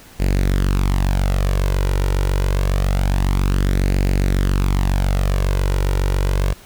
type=tone with flanger; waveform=sawtooth; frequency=47.28 Hz; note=F#1; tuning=38 cents sharp; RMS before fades=-17 dBFS; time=0.19-6.54 s; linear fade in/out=20 ms; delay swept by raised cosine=0.43 to 2.13 ms; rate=0.26 Hz; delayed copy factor=+0.6; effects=pink hiss -44 dBFS RMS until 6.65 s